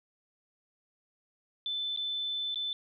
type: tone with dropouts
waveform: sine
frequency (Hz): 3520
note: A7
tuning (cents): 0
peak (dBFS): -31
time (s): 1.66-2.73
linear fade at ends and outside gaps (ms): 1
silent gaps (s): 1.963-1.973 / 2.545-2.557
effects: none